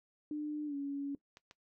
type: tone with pitch glide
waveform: sine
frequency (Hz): 299.5 to 281.1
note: D4 to C#4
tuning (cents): +34 to +24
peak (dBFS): -35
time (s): 0.31-1.15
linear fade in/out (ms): 2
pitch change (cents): -110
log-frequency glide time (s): 0.66-0.75
type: clicks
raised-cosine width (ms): 0.2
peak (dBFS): -35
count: 2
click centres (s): 1.371 / 1.511
effects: noise-tail reverb RT60 0.1 s tail -19 dB re dry